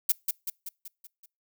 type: noise with echo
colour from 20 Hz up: violet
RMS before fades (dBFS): -22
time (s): 0.09-0.12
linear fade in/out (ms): 5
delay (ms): 190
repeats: 6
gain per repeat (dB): -5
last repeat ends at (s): 1.26
effects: noise-tail reverb RT60 0.3 s tail -26 dB re dry

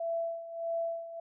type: tone with tremolo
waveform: sine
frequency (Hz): 668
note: E5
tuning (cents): +23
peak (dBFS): -29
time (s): 0-1.2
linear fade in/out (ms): 5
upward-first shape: sine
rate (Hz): 1.6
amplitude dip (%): 75
effects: none

